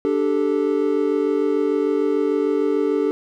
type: chord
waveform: triangle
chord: D suspended fourth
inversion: none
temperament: equal with one note detuned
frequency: 293.7 / 392 / 438.7 Hz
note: D4 / G4 / A4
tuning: 0 / 0 / -5 cents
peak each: -20 / -20 / -19 dBFS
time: 0.05-3.11 s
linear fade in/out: 0 ms
effects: none